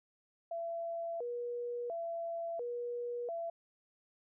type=tone with vibrato; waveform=sine; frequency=569 Hz; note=C#5; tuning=45 cents sharp; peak=-36 dBFS; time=0.51-3.5 s; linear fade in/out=5 ms; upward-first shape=square; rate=0.72 Hz; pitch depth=290 cents each way; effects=none